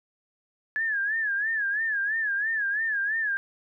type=tone with vibrato; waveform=sine; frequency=1700 Hz; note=G#6; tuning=40 cents sharp; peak=-24 dBFS; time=0.76-3.37 s; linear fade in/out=0 ms; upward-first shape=sine; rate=3 Hz; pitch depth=120 cents each way; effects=none